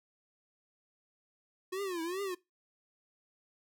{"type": "tone with vibrato", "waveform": "square", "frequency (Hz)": 361.5, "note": "F#4", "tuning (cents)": -40, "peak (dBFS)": -35, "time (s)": [1.72, 2.35], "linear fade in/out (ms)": 10, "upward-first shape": "triangle", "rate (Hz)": 2.5, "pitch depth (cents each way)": 210, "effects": ["noise-tail reverb RT60 0.2 s tail -20 dB re dry"]}